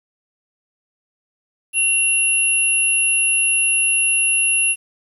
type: tone pair together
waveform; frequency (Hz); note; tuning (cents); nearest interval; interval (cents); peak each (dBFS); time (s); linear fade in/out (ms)
sine; 2749 / 10996; F7 / F9; -28 / -28; 2 octaves; 2400; -17; 1.73-4.76; 50
effects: 8-bit